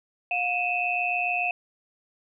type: tone cluster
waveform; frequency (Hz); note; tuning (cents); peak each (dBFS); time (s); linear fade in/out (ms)
sine; 715 / 2527 / 2654; F5 / D#7 / E7; +41 / +26 / +11; -28; 0.31-1.51; 2
effects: none